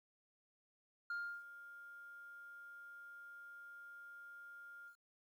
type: tone with ADSR envelope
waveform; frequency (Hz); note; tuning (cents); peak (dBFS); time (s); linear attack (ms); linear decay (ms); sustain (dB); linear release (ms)
sine; 1405; F6; +10; -36; 1.1-4.96; 4; 320; -16; 88
effects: tanh soft clip ceiling -38 dBFS + 12-bit